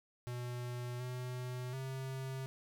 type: tone with pitch steps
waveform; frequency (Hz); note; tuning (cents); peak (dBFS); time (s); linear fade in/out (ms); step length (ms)
square; 122.5 / 125.4 / 132.7; B2 / B2 / C3; -14 / +27 / +25; -40; 0.27-2.46; 0; 730
effects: none